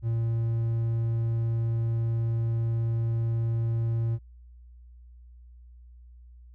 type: tone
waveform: triangle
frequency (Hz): 114.8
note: A#2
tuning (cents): -26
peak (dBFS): -22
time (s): 0.02-4.19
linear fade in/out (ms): 50
effects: added 60 Hz sine -47 dBFS peak until 6.54 s